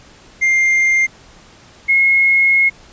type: tone pair in turn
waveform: triangle / sine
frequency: 2107 / 2164 Hz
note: C7 / C#7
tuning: +12 / -42 cents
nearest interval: unison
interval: 46 cents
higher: second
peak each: -9 dBFS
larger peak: neither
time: 0.41-1.07 / 1.88-2.7 s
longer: second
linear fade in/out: 20 ms
effects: pink hiss -44 dBFS RMS until 2.92 s + resampled to 16000 Hz